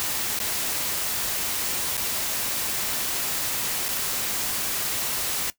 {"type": "noise with dropouts", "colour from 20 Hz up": "white", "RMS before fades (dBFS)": -27, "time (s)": [0, 5.5], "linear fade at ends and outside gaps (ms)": 0, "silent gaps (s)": [[0.389, 0.401], [1.969, 1.977], [3.883, 3.889]], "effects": ["noise-tail reverb RT60 0.1 s tail -17 dB re dry"]}